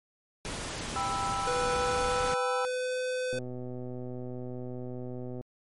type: noise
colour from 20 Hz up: pink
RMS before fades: -36 dBFS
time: 0.45-2.34 s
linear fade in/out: 0 ms
type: chord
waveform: triangle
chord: E minor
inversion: first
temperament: just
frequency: 791.1 / 988.9 / 1318.5 Hz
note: G5 / B5 / E6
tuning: +16 / +2 / 0 cents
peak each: -32 / -34 / -31 dBFS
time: 0.96-2.65 s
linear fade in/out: 0 ms
type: tone with pitch glide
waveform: square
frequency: 493.9 to 506.6 Hz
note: B4 to B4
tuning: 0 to +44 cents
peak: -30 dBFS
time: 1.47-3.39 s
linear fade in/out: 5 ms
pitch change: +44 cents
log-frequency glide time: 1.78-2.99 s
type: click train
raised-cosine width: 2 ms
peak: -27 dBFS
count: 261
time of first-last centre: 3.33-5.41 s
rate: 125 Hz
effects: low-pass 11000 Hz 12 dB/octave + MP3 48 kbps